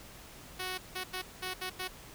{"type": "tone bursts at uneven times", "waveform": "5% pulse", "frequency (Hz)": 370, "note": "F#4", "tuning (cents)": 0, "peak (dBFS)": -24, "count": 6, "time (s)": [[0.59, 0.78], [0.95, 1.04], [1.13, 1.22], [1.42, 1.54], [1.61, 1.7], [1.79, 1.88]], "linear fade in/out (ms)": 10, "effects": ["pink hiss -51 dBFS RMS until 2.14 s"]}